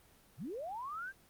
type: linear sweep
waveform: sine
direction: up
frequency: 88.3 to 1629 Hz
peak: -39 dBFS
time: 0.37-1.13 s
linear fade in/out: 50 ms
effects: pink hiss -64 dBFS RMS until 1.29 s + Opus 24 kbps